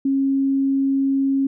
sine tone, 272.1 Hz, C#4, 32 cents flat, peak -16 dBFS, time 0.05-1.47 s, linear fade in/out 5 ms, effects none

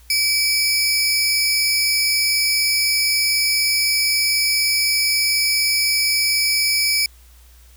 sawtooth tone pair together, 2306 / 5125 Hz, D7 / E8, -32 / -50 cents, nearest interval octave + major second, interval 1382 cents, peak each -16 dBFS, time 0.1-7.06 s, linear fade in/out 2 ms, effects added 60 Hz sine -45 dBFS peak until 7.76 s + white hiss -53 dBFS RMS until 7.76 s

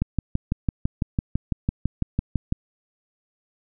click train, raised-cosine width 5 ms, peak -9 dBFS, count 16, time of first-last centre 0.02-2.524 s, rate 5.99 Hz, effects none

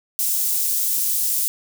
white high-pass noise, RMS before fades -21 dBFS, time 0.19-1.48 s, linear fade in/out 0 ms, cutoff 7700 Hz, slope 12 dB/octave, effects none

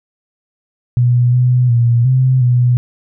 sine tone with pitch steps, 122.3 / 124.9 / 118.5 / 129.6 / 123.2 Hz, B2 / B2 / A#2 / C3 / B2, -16 / +20 / +29 / -16 / -4 cents, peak -8 dBFS, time 0.97-2.77 s, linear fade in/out 0 ms, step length 360 ms, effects none

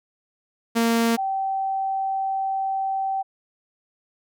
sawtooth / sine tone pair in turn, 230.5 / 773.8 Hz, A#3 / G5, -19 / -23 cents, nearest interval octave + major sixth, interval 2096 cents, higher second, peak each -14 / -22 dBFS, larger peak first, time 0.75-1.17 / 1.17-3.23 s, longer second, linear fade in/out 20 ms, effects none

